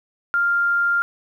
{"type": "tone", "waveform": "sine", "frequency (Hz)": 1396.9, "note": "F6", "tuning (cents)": 0, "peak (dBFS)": -16, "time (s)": [0.34, 1.02], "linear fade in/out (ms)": 0, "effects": ["9-bit"]}